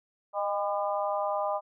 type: harmonic tone with a mistuned harmonic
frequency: 201.2 Hz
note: G3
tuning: 45 cents sharp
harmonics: 3 / 4 / 5 / 6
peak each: -30 / -32 / -34 / -36 dBFS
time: 0.33-1.61 s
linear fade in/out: 50 ms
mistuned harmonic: 3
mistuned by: +33 cents
effects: none